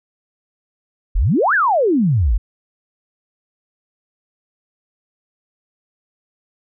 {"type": "exponential two-way sweep", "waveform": "sine", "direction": "up then down", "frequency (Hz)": [33.11, 1776, 43.42], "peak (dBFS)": -12, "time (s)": [1.15, 2.38], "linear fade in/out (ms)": 10, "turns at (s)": 1.54, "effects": []}